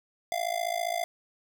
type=tone with amplitude modulation; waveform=square; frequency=692 Hz; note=F5; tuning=16 cents flat; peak=-25 dBFS; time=0.32-1.04 s; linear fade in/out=0 ms; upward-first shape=sine; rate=55 Hz; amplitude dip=90%; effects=none